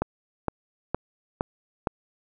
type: click train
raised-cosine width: 1 ms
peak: -10 dBFS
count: 5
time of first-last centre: 0.02-1.872 s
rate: 2.16 Hz
effects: none